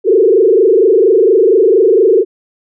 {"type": "tone with frequency modulation", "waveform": "sine", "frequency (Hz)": 412.9, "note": "G#4", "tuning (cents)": -10, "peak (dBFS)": -5, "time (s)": [0.04, 2.25], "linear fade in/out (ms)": 50, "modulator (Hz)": 24.3, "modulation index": 2.3, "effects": []}